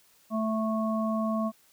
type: harmonic tone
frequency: 220 Hz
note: A3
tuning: in tune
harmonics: 1 / 3 / 5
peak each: -27 / -32 / -34 dBFS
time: 0.3-1.52 s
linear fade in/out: 50 ms
effects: white hiss -62 dBFS RMS until 1.72 s